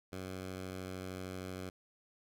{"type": "tone with pitch glide", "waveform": "10% pulse", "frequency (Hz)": [93.5, 92.8], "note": ["F#2", "F#2"], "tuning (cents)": [19, 6], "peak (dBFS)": -33, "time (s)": [0.12, 1.7], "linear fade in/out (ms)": 10, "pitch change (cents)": -13, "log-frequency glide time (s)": [0.23, 1.5], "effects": []}